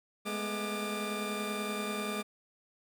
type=tone cluster; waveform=20% pulse; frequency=208.9 / 219.2 / 246.9 / 1193 Hz; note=G#3 / A3 / B3 / D6; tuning=+10 / -6 / 0 / +27 cents; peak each=-31 / -40 / -39 / -33 dBFS; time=0.25-2.23 s; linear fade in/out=20 ms; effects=none